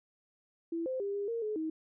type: tone with pitch steps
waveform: sine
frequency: 333.1 / 518 / 400.5 / 404.7 / 462.6 / 426.7 / 317 Hz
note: E4 / C5 / G4 / G#4 / A#4 / G#4 / D#4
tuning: +18 / -17 / +37 / -45 / -13 / +47 / +32 cents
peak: -32 dBFS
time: 0.72-1.7 s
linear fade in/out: 5 ms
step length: 140 ms
effects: none